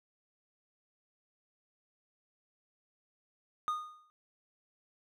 triangle tone with exponential decay, 1230 Hz, D#6, 20 cents flat, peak -26 dBFS, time 3.68-4.1 s, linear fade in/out 0 ms, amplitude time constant 91 ms, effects none

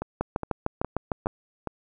two click trains, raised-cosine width 1 ms, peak -11 / -16 dBFS, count 8 / 5, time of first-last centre 0.21-1.269 / 0.02-1.673 s, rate 6.61 / 2.42 Hz, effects none

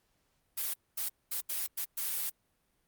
blue noise bursts at uneven times, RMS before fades -34 dBFS, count 6, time 0.57-0.74 / 0.97-1.09 / 1.31-1.41 / 1.49-1.67 / 1.77-1.85 / 1.97-2.3 s, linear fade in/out 10 ms, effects pink hiss -75 dBFS RMS until 2.87 s + Opus 48 kbps

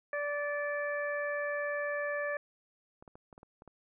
harmonic tone, 582 Hz, D5, 16 cents flat, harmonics 1 / 2 / 3 / 4, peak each -34 / -42 / -36 / -47 dBFS, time 0.13-2.37 s, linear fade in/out 2 ms
clicks, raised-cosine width 1 ms, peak -37 dBFS, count 8, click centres 3.025 / 3.078 / 3.155 / 3.328 / 3.379 / 3.431 / 3.621 / 3.677 s
effects none

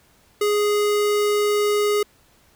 square tone, 415.3 Hz, G#4, in tune, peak -18 dBFS, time 0.41-2.03 s, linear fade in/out 5 ms, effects pink hiss -57 dBFS RMS until 2.55 s

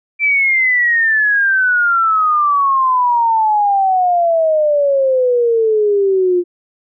sine exponential sweep, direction down, 2349 to 349.2 Hz, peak -10 dBFS, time 0.19-6.44 s, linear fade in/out 50 ms, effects none

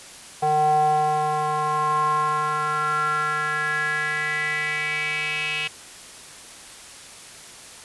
square tone with band-pass filter sweep, 152 Hz, D#3, 40 cents flat, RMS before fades -23 dBFS, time 0.42-5.68 s, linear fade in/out 10 ms, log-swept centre 700 to 2700 Hz, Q 6.2, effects white hiss -42 dBFS RMS until 7.84 s + resampled to 24000 Hz

